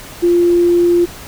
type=tone; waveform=sine; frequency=347.6 Hz; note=F4; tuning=8 cents flat; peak=-8 dBFS; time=0.22-1.06 s; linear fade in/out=20 ms; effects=pink hiss -33 dBFS RMS until 1.27 s